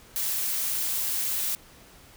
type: noise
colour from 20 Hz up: blue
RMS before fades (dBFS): -28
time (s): 0.16-1.55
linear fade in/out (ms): 0
effects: pink hiss -52 dBFS RMS until 2.16 s